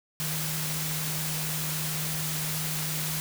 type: tone in noise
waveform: sine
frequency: 155 Hz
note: D#3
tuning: 6 cents flat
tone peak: -33 dBFS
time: 0.2-3.2 s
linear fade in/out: 0 ms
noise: white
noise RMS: -32 dBFS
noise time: 0.2-3.2 s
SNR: -4 dB
effects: none